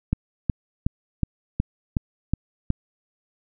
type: click train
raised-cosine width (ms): 5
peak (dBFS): -8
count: 8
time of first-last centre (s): 0.13-2.704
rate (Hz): 2.72
effects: none